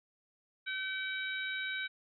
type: harmonic tone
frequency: 765 Hz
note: G5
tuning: 42 cents flat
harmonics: 2 / 3 / 4 / 5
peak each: -37 / -40 / -48 / -42 dBFS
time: 0.66-1.88 s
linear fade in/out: 20 ms
effects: none